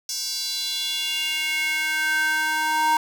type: tone with high-pass filter sweep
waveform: square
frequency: 311.1 Hz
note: D#4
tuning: in tune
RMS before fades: -24 dBFS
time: 0.09-2.97 s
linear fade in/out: 2 ms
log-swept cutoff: 5500 to 960 Hz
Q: 3.8
effects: none